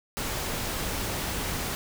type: noise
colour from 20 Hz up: pink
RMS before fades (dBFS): -31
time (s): 0.17-1.75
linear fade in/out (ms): 0
effects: none